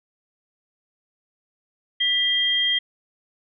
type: tone pair together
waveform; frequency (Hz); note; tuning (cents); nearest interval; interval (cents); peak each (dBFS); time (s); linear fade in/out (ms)
sine; 1975.5 / 3210; B6 / G7; 0 / +40; minor sixth; 840; -25 / -19; 2-2.79; 10
effects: none